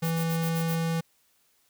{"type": "tone", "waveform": "square", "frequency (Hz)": 164.81, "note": "E3", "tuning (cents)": 0, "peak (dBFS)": -26, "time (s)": [0.02, 1.01], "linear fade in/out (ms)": 10}
{"type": "noise bursts", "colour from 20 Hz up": "violet", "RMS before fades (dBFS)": -37, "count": 6, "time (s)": [0.03, 0.761], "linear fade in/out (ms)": 20, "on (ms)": 86, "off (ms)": 43}
{"effects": ["white hiss -67 dBFS RMS until 1.69 s"]}